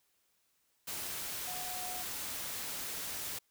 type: tone in noise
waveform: sine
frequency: 730 Hz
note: F#5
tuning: 24 cents flat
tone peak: -44 dBFS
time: 1.47-2.03 s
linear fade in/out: 10 ms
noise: white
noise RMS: -40 dBFS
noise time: 0.87-3.39 s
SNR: -7 dB
effects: white hiss -75 dBFS RMS until 3.5 s